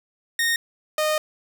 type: tone pair in turn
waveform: sawtooth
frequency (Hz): 1850 / 615.2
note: A#6 / D#5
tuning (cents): -14 / -20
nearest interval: octave + perfect fifth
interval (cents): 1906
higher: first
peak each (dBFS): -16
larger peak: neither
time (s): 0.39-0.56 / 0.98-1.18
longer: second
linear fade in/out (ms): 2
effects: none